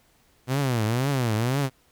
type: tone with vibrato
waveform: sawtooth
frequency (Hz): 123.47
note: B2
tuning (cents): 0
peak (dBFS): -18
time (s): 0.47-1.7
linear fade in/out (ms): 50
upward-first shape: triangle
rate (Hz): 2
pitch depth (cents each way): 280
effects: pink hiss -62 dBFS RMS until 1.91 s